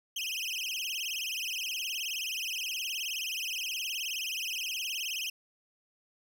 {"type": "tone with vibrato", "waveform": "30% pulse", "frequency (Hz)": 2834, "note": "F7", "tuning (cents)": 25, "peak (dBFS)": -30, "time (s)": [0.16, 5.3], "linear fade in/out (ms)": 5, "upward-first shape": "sine", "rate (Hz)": 19, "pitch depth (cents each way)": 220, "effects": []}